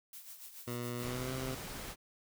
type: noise with tremolo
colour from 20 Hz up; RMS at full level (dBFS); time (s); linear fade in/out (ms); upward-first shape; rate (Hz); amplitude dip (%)
blue; -48; 0.13-1.05; 2; sine; 7.1; 60
type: tone with pitch glide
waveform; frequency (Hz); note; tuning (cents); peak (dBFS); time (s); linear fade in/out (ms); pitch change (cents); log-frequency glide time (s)
15% pulse; 121 to 130.44; B2 to C3; -35 to -5; -31; 0.67-1.55; 10; +130; 1.01-1.33
type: noise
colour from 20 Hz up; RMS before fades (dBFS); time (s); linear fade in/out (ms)
pink; -44; 0.99-1.96; 50
effects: none